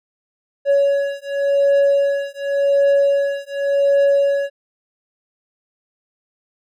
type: beating tone pair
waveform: triangle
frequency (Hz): 560 / 560.89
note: C#5 / C#5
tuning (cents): +18 / +20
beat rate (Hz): 0.89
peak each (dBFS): -15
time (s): 0.65-4.5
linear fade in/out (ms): 50
effects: none